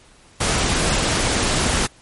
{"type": "noise", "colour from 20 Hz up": "pink", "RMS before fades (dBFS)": -19, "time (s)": [0.4, 1.87], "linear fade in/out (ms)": 10, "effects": ["pink hiss -50 dBFS RMS until 2.01 s", "MP3 48 kbps"]}